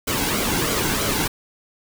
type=noise with flanger; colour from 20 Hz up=pink; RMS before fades=-22 dBFS; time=0.07-1.28 s; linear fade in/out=10 ms; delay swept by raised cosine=1.1 to 1.68 ms; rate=3.1 Hz; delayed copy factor=-0.55; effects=none